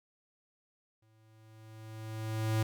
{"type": "tone with exponential growth", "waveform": "square", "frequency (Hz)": 110, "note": "A2", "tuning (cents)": 0, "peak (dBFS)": -27, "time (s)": [1.02, 2.63], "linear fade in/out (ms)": 5, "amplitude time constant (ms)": 350, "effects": []}